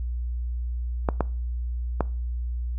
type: clicks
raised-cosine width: 1 ms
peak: -8 dBFS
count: 3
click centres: 1.088 / 1.207 / 2.007 s
effects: noise-tail reverb RT60 0.4 s tail -22 dB re dry + added 60 Hz sine -26 dBFS peak until 2.78 s